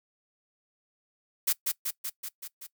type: noise with echo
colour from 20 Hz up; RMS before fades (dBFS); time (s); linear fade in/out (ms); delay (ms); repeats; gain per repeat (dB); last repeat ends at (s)
blue; -25; 1.47-1.53; 10; 190; 6; -3; 2.67
effects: noise-tail reverb RT60 0.1 s tail -20 dB re dry